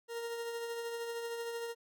40% pulse tone with tremolo, 466.2 Hz, A#4, in tune, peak -35 dBFS, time 0.08-1.75 s, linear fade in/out 50 ms, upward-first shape triangle, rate 13 Hz, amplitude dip 40%, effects none

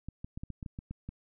clicks, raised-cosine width 5 ms, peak -27 dBFS, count 10, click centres 0.086 / 0.245 / 0.375 / 0.435 / 0.503 / 0.628 / 0.662 / 0.789 / 0.91 / 1.09 s, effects none

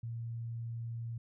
sine tone, 116 Hz, A#2, 8 cents flat, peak -37 dBFS, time 0.03-1.18 s, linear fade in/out 5 ms, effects none

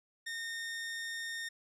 sawtooth tone, 1833 Hz, A#6, 30 cents flat, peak -34 dBFS, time 0.26-1.49 s, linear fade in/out 10 ms, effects low-pass 10000 Hz 12 dB/octave

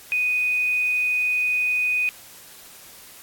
sine tone, 2488 Hz, D#7, 1 cent flat, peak -19 dBFS, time 0.12-2.09 s, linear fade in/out 0 ms, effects white hiss -45 dBFS RMS until 3.22 s + AAC 64 kbps

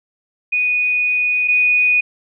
sine tone pair in turn, 2476 / 2476 Hz, D#7 / D#7, -9 / -9 cents, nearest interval unison, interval 0 cents, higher neither, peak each -14 / -11 dBFS, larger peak second, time 0.52-1.48 / 1.48-2.01 s, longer first, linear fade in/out 10 ms, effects none

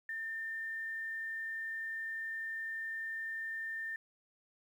sine tone with frequency modulation, 1800 Hz, A6, 39 cents sharp, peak -37 dBFS, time 0.09-3.96 s, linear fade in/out 2 ms, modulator 31.7 Hz, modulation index 0.33, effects 11-bit

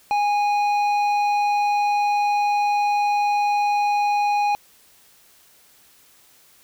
sine tone with tanh clipping, 824 Hz, G#5, 14 cents flat, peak -19 dBFS, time 0.11-4.55 s, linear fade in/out 0 ms, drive 10 dB, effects white hiss -54 dBFS RMS until 6.63 s

